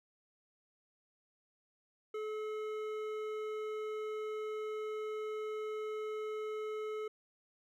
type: tone with hard clipping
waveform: sine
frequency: 430 Hz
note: A4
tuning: 40 cents flat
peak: -39 dBFS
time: 2.14-7.08 s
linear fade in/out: 5 ms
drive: 11 dB
effects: none